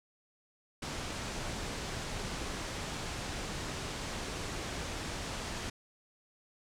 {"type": "low-pass noise", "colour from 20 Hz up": "pink", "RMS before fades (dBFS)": -39, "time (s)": [0.82, 5.7], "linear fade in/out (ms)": 5, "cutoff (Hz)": 8200, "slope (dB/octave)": 24, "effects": []}